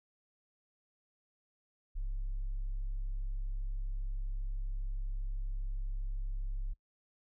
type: tone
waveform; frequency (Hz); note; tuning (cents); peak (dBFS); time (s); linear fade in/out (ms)
sine; 33.74; C#1; -46; -31; 1.95-6.74; 20
effects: noise-tail reverb RT60 0.1 s tail -24 dB re dry + tanh soft clip ceiling -32 dBFS